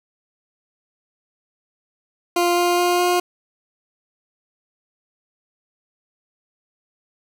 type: tone with pitch steps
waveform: 20% pulse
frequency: 349.2 / 351.4 / 353.7 / 355.9 Hz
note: F4 / F4 / F4 / F4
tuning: 0 / +11 / +22 / +33 cents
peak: -11 dBFS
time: 2.36-3.2 s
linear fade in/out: 5 ms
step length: 210 ms
effects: none